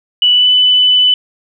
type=tone with pitch glide; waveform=sine; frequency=2960 to 2996 Hz; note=F#7 to F#7; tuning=0 to +21 cents; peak=-6 dBFS; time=0.22-1.14 s; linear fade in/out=2 ms; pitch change=+21 cents; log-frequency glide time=0.32-0.49 s; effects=none